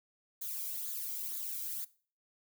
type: noise with flanger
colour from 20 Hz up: violet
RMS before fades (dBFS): -39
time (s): 0.41-1.85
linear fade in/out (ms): 10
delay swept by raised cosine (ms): 0.36 to 1.13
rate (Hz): 2.1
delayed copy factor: -0.65
effects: noise-tail reverb RT60 0.4 s tail -19 dB re dry